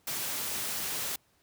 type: noise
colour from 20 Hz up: white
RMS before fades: -34 dBFS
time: 0.07-1.16 s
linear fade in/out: 5 ms
effects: pink hiss -68 dBFS RMS until 1.42 s + high-pass 60 Hz 12 dB/octave